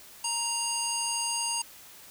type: harmonic tone with a mistuned harmonic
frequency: 932.3 Hz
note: A#5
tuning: in tune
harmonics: 1 / 3 / 5 / 7 / 9 / 10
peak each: -35 / -35 / -35 / -35 / -35 / -35 dBFS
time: 0.24-1.62 s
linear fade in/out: 5 ms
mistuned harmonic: 5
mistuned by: +47 cents
effects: white hiss -50 dBFS RMS until 2.1 s